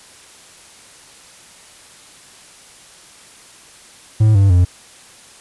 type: tone with pitch steps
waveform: triangle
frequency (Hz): 108.6 / 98.44 / 89.24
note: A2 / G2 / F2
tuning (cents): -22 / +8 / +38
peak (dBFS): -6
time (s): 4.2-4.65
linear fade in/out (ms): 10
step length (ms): 150
effects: white hiss -43 dBFS RMS until 5.4 s + resampled to 24000 Hz